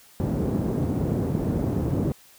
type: band-pass noise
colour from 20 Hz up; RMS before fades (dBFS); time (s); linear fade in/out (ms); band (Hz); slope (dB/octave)
pink; -25; 0.2-2.12; 0; 100 to 350; 12
effects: white hiss -53 dBFS RMS until 2.38 s